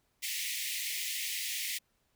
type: high-pass noise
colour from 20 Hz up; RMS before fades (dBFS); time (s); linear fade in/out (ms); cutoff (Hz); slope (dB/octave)
pink; -36; 0.22-1.79; 20; 1900; 96
effects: pink hiss -75 dBFS RMS until 2.15 s